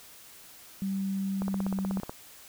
sine tone with pitch glide, 194.3 to 192.74 Hz, G3 to G3, -15 to -29 cents, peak -28 dBFS, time 0.82-2 s, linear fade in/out 0 ms, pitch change -14 cents, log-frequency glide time 1.58-1.79 s
click train, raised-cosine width 1 ms, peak -21 dBFS, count 12, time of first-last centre 1.42-2.095 s, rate 16.3 Hz
effects white hiss -51 dBFS RMS until 2.48 s

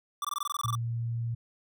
square tone bursts, 1169 Hz, D6, 8 cents flat, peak -30 dBFS, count 12, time 0.22-0.752 s, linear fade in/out 2 ms, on 26 ms, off 20 ms
sine tone, 116.6 Hz, A#2, 1 cent sharp, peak -29 dBFS, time 0.64-1.35 s, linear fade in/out 10 ms
effects none

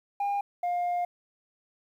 sine tone pair in turn, 807 / 706.6 Hz, G#5 / F5, -50 / +20 cents, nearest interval major second, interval 230 cents, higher first, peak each -23 dBFS, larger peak neither, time 0.2-0.41 / 0.63-1.05 s, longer second, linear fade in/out 5 ms, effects tanh soft clip ceiling -25 dBFS + 10-bit

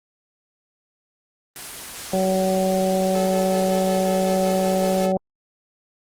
white noise, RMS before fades -33 dBFS, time 1.56-5.06 s, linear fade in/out 0 ms
harmonic tone, 188.6 Hz, F#3, 33 cents sharp, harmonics 1 / 2 / 3 / 4, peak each -22 / -26 / -21 / -26 dBFS, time 2.13-5.17 s, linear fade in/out 2 ms
sawtooth tone with tremolo, 433.2 Hz, A4, 27 cents flat, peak -25 dBFS, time 3.15-5.12 s, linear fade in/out 0 ms, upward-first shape sine, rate 5.4 Hz, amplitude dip 55%
effects low-pass 12000 Hz 12 dB/octave + Opus 24 kbps

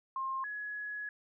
sine tone pair in turn, 1063 / 1684.3 Hz, C6 / G#6, +27 / +24 cents, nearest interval minor sixth, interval 797 cents, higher second, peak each -33 / -37 dBFS, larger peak first, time 0.16-0.44 / 0.44-1.09 s, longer second, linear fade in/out 2 ms, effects none

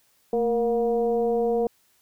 sine tone with frequency modulation, 468.7 Hz, A#4, 9 cents sharp, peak -20 dBFS, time 0.33-1.67 s, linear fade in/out 2 ms, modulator 244 Hz, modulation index 0.72, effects white hiss -64 dBFS RMS until 2.01 s

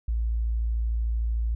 sine tone, 56.7 Hz, A#1, 47 cents flat, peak -23 dBFS, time 0.08-1.55 s, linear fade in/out 5 ms, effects none

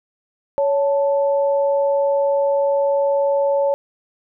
sine tone pair together, 559.6 / 880 Hz, C#5 / A5, +16 / 0 cents, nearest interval minor sixth, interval 784 cents, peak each -15 / -25 dBFS, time 0.58-3.74 s, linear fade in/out 0 ms, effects none

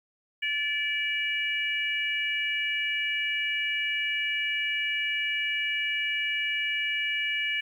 harmonic tone, 580 Hz, D5, 22 cents flat, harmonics 3 / 4 / 5, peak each -32 / -29 / -31 dBFS, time 0.42-7.61 s, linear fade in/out 10 ms, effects 10-bit

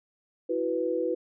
sine chord, E suspended second, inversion none, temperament equal, 329.6 / 370 / 493.9 Hz, E4 / F#4 / B4, 0 / 0 / 0 cents, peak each -31 / -31 / -28 dBFS, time 0.49-1.15 s, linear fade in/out 10 ms, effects none

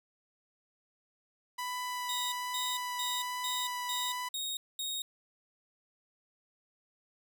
sawtooth tone with vibrato, 991 Hz, B5, 6 cents sharp, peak -31 dBFS, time 1.58-4.29 s, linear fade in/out 10 ms, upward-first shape sine, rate 1.2 Hz, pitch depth 8 cents each way
sawtooth tone bursts, 3746 Hz, A#7, 8 cents sharp, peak -31 dBFS, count 7, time 2.09-5.02 s, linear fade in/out 2 ms, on 230 ms, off 220 ms
effects none

